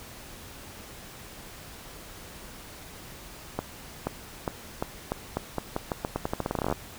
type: accelerating click train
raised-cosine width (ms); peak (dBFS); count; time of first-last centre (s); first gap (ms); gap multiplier
1; -13; 25; 3.59-6.725; 480; 0.85
effects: pink hiss -45 dBFS RMS until 6.98 s